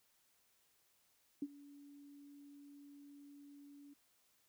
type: tone with ADSR envelope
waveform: sine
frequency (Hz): 285.2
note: C#4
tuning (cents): +49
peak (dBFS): -35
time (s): 1.42-3.94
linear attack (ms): 4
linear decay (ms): 44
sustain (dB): -20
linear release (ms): 11
effects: white hiss -75 dBFS RMS until 4.48 s